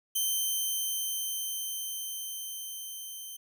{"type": "tone with level ramp", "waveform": "5% pulse", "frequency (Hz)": 3105, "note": "G7", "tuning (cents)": -17, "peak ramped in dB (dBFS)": [-18, -32], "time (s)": [0.15, 3.37], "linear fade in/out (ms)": 10, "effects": []}